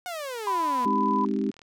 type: exponential sweep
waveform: sawtooth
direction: down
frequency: 741 to 233.1 Hz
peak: -28 dBFS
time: 0.06-0.85 s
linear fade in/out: 0 ms
type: tone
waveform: sine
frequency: 999 Hz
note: B5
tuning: 20 cents sharp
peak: -23 dBFS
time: 0.47-1.25 s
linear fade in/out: 2 ms
type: click train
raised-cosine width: 0.2 ms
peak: -32 dBFS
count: 34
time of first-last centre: 0.78-1.618 s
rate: 39.4 Hz
type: chord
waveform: sine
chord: Ab major seventh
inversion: none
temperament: equal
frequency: 207.7 / 261.6 / 311.1 / 392 Hz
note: Ab3 / C4 / Eb4 / G4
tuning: 0 / 0 / 0 / 0 cents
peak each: -27 / -29 / -31 / -31 dBFS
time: 0.85-1.51 s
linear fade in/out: 10 ms
effects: none